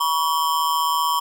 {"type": "ring-modulated tone", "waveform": "square", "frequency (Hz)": 1046.5, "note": "C6", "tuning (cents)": 0, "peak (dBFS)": -16, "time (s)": [0, 1.2], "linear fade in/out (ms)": 10, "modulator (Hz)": 77.8, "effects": []}